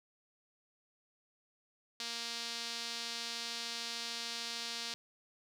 sawtooth tone with band-pass filter, 233.4 Hz, A#3, 2 cents sharp, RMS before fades -41 dBFS, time 2-4.94 s, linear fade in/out 0 ms, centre 4500 Hz, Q 2.1, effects none

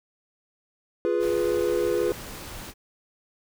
triangle chord, F diminished, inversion none, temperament equal, 349.2 / 415.3 / 493.9 Hz, F4 / Ab4 / Cb5, 0 / 0 / 0 cents, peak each -24 dBFS, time 1.05-2.12 s, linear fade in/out 0 ms
pink noise, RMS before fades -39 dBFS, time 1.19-2.74 s, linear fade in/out 50 ms
effects none

